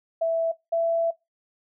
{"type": "tone pair in turn", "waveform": "sine", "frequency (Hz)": [659.3, 666.6], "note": ["E5", "E5"], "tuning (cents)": [0, 19], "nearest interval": "unison", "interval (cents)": 19, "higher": "second", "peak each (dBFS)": -20, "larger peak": "neither", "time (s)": [[0.21, 0.52], [0.72, 1.11]], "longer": "second", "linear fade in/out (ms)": 10, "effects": ["noise-tail reverb RT60 0.2 s tail -21 dB re dry"]}